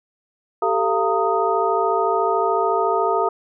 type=tone cluster; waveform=sine; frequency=391.8 / 445.6 / 689 / 920 / 1246 Hz; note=G4 / A4 / F5 / A#5 / D#6; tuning=-1 / +22 / -24 / -23 / +2 cents; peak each=-23 dBFS; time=0.62-3.29 s; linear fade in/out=5 ms; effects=none